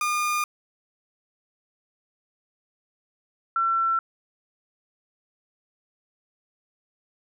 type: tone pair in turn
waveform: 30% pulse / sine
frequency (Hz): 1213 / 1350.2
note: D#6 / E6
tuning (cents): -44 / +41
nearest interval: major second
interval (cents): 185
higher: second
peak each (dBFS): -20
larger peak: neither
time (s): 0.01-0.44 / 3.56-3.99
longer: neither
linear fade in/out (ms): 2
effects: none